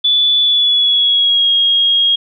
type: tone with pitch glide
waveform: sine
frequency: 3464 to 3270 Hz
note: A7 to G#7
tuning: -28 to -28 cents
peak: -9 dBFS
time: 0.04-2.16 s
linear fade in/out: 10 ms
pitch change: -100 cents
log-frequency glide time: 0.4-1.51 s
effects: none